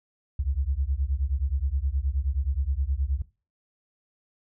sine beating tone pair, 63.9 / 73.4 Hz, C2 / D2, -40 / 0 cents, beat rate 9.5 Hz, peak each -27 dBFS, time 0.39-3.22 s, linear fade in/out 5 ms, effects noise-tail reverb RT60 0.3 s tail -18 dB re dry

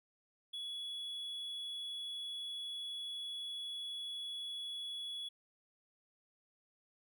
triangle tone, 3383 Hz, G#7, 31 cents sharp, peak -39 dBFS, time 0.53-5.29 s, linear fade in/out 10 ms, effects none

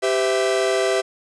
45% pulse chord, C major, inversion second, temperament equal with one note detuned, 392 / 510.4 / 659.3 Hz, G4 / C5 / E5, 0 / -43 / 0 cents, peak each -21 / -24 / -22 dBFS, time 0.02-1.02 s, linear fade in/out 20 ms, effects resampled to 22050 Hz + 8-bit

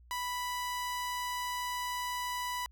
sawtooth tone, 987.8 Hz, B5, in tune, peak -30 dBFS, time 0.11-2.66 s, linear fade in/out 0 ms, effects added 60 Hz sine -55 dBFS peak until 2.71 s

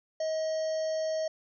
harmonic tone with a mistuned harmonic, 633 Hz, D#5, 30 cents sharp, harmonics 1 / 3 / 5 / 7 / 9 / 10, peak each -28 / -49 / -54 / -49 / -47 / -51 dBFS, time 0.2-1.28 s, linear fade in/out 5 ms, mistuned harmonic 9, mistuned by -49 cents, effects none

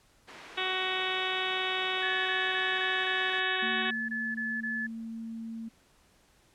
white band-pass noise, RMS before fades -49 dBFS, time 0.27-3.41 s, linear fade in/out 20 ms, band 200 to 2400 Hz, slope 12 dB/octave
harmonic tone, 373.4 Hz, F#4, 16 cents sharp, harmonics 1 / 2 / 3 / 4 / 5 / 6 / 7 / 8 / 9 / 10, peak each -38 / -38 / -38 / -38 / -38 / -38 / -38 / -38 / -38 / -38 dBFS, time 0.57-3.91 s, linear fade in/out 10 ms
sine tone bursts, 1726 Hz, A6, 34 cents flat, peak -31 dBFS, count 11, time 2.02-4.87 s, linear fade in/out 10 ms, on 240 ms, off 21 ms
sine tone, 226.4 Hz, A3, 50 cents sharp, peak -36 dBFS, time 3.62-5.69 s, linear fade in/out 10 ms
effects pink hiss -64 dBFS RMS until 6.54 s + low-pass 11000 Hz 12 dB/octave

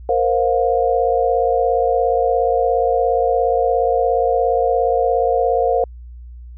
sine chord, Bb suspended second, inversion none, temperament equal with one note detuned, 466.2 / 523.3 / 709.8 Hz, Bb4 / C5 / F5, 0 / 0 / +28 cents, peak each -18 dBFS, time 0.09-5.84 s, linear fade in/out 2 ms, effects added 60 Hz sine -33 dBFS peak until 6.57 s

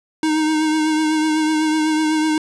square tone with vibrato, 311.1 Hz, D#4, in tune, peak -16 dBFS, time 0.23-2.38 s, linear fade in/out 2 ms, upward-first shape triangle, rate 8 Hz, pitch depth 32 cents each way, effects resampled to 22050 Hz + 9-bit

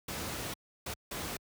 pink noise bursts at uneven times, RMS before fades -38 dBFS, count 3, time 0.08-0.54 / 0.86-0.94 / 1.11-1.37 s, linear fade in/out 5 ms, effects high-pass 60 Hz 12 dB/octave

